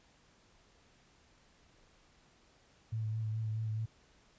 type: tone with vibrato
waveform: sine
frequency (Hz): 109.9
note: A2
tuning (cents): -2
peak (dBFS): -33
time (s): 2.92-3.86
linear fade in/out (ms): 10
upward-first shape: sine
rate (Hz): 4.7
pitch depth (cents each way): 25
effects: pink hiss -66 dBFS RMS until 4.38 s + resampled to 16000 Hz

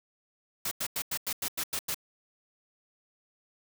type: noise bursts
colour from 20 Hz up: white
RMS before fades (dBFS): -32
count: 9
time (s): 0.65-1.945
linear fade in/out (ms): 5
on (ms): 63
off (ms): 91
effects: none

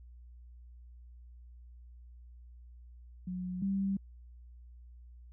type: tone pair in turn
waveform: sine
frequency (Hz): 182 / 195.07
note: F#3 / G3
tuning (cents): -28 / -8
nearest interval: minor second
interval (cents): 120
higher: second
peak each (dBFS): -35 / -29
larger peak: second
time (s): 3.27-3.62 / 3.62-3.97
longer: neither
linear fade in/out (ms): 5
effects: added 60 Hz sine -50 dBFS peak until 5.32 s

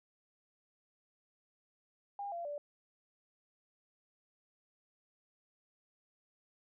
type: tone with pitch steps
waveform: sine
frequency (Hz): 806 / 685.6 / 583.2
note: G5 / F5 / D5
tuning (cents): +48 / -32 / -12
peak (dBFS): -38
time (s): 2.19-2.58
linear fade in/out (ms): 2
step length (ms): 130
effects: none

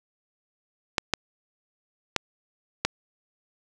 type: clicks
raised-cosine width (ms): 0.2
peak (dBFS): -4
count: 4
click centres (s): 0.982 / 1.137 / 2.163 / 2.85
effects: none

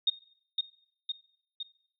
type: tone with echo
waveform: sine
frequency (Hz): 3699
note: A#7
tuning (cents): -14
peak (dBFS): -21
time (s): 0.07-0.1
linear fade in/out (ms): 5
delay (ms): 510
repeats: 3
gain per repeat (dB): -4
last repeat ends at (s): 1.63
effects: noise-tail reverb RT60 0.6 s tail -19 dB re dry

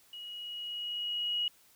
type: tone with level ramp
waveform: sine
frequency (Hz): 2901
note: F#7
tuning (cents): -35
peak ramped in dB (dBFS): -42 to -28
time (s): 0.13-1.48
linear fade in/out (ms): 2
effects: white hiss -63 dBFS RMS until 1.75 s

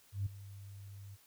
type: tone with ADSR envelope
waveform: sine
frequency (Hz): 99.3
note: G2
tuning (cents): +23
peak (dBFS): -30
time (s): 0.12-1.17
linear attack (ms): 140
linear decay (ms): 12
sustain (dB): -17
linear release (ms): 33
effects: tanh soft clip ceiling -26 dBFS + white hiss -65 dBFS RMS until 1.26 s

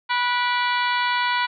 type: harmonic tone with a mistuned harmonic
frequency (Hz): 490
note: B4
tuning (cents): -14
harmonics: 2 / 3 / 4 / 5 / 6 / 7 / 8 / 9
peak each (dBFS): -22 / -26 / -28 / -30 / -32 / -33 / -34 / -35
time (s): 0.09-1.47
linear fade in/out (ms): 20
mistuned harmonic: 5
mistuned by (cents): -67
effects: none

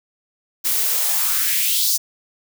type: noise with high-pass filter sweep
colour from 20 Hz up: blue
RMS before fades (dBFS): -19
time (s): 0.64-1.98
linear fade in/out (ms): 20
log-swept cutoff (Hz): 240 to 5600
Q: 2.8
effects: none

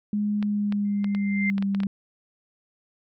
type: tone with pitch glide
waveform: sine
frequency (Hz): 207.7 to 197.63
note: G#3 to G3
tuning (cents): 0 to +14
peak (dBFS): -22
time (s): 0.13-1.87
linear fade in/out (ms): 2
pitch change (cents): -86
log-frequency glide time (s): 0.41-1.6
type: clicks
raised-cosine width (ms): 0.3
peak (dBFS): -20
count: 9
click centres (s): 0.427 / 0.724 / 1.044 / 1.149 / 1.581 / 1.625 / 1.748 / 1.803 / 1.834
type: tone with exponential growth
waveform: sine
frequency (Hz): 2093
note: C7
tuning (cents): 0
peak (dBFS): -22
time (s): 0.85-1.5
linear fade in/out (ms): 0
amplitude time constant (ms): 140
effects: none

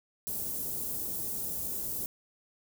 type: band-stop noise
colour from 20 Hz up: white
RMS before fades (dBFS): -35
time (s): 0.27-2.06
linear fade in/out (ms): 0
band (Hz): 410 to 11000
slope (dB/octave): 12
effects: none

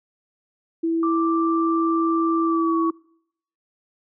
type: tone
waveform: sine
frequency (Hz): 329.6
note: E4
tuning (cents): 0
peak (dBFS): -19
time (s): 0.83-2.91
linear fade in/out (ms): 10
type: tone with pitch glide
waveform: sine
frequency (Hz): 1174.7 to 1122.9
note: D6 to C#6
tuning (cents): 0 to +22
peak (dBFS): -23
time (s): 1.03-2.9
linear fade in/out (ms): 2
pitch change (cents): -78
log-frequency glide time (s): 2.44-2.78
effects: noise-tail reverb RT60 0.7 s tail -25 dB re dry

